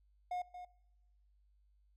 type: tone with echo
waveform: triangle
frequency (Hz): 720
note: F#5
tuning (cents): -47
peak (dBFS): -34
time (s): 0.31-0.42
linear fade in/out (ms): 5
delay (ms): 230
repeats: 1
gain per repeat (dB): -10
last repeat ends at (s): 0.65
effects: noise-tail reverb RT60 1.0 s tail -23 dB re dry + added 50 Hz sine -67 dBFS peak until 1.96 s